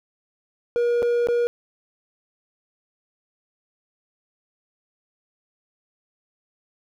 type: tone with dropouts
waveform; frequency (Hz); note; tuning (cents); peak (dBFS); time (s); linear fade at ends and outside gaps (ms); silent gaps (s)
triangle; 477.2; A#4; +41; -16; 0.76-1.47; 0; 1.022-1.028 / 1.271-1.286
effects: none